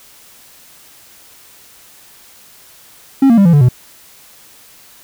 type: tone with pitch steps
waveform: triangle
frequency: 271 / 231.9 / 198.38 / 169.74 / 145.23 / 124.25 Hz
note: C#4 / A#3 / G3 / F3 / D3 / B2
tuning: -39 / -9 / +21 / -49 / -19 / +11 cents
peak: -3 dBFS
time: 3.22-3.688 s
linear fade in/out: 5 ms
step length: 78 ms
effects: white hiss -43 dBFS RMS until 5.03 s